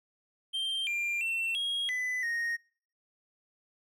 triangle tone with pitch steps, 3158 / 2387 / 2697 / 3280 / 2002 / 1863 Hz, G7 / D7 / E7 / G#7 / B6 / A#6, +12 / +28 / +39 / -22 / +23 / -2 cents, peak -28 dBFS, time 0.53-2.57 s, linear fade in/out 20 ms, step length 340 ms, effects noise-tail reverb RT60 0.5 s tail -25 dB re dry

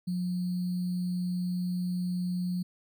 sine tone with sample-and-hold, 179.5 Hz, F3, 48 cents sharp, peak -28 dBFS, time 0.07-2.63 s, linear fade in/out 10 ms, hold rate 4410 Hz, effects none

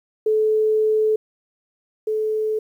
sine tone pair in turn, 433 / 433 Hz, A4 / A4, -28 / -28 cents, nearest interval unison, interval 0 cents, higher neither, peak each -15 / -19 dBFS, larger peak first, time 0.26-1.16 / 2.07-2.59 s, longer first, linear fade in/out 5 ms, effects 9-bit

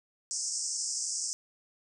pink band-pass noise, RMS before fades -34 dBFS, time 0.31-1.33 s, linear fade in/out 0 ms, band 5100 to 8700 Hz, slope 96 dB/octave, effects none

